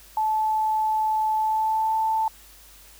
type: tone with pitch glide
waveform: sine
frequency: 869 to 882.7 Hz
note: A5 to A5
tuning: -22 to +5 cents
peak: -20 dBFS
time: 0.17-2.28 s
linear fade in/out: 2 ms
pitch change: +27 cents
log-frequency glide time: 1.35-1.96 s
effects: added 50 Hz sine -53 dBFS peak until 2.99 s + white hiss -50 dBFS RMS until 2.99 s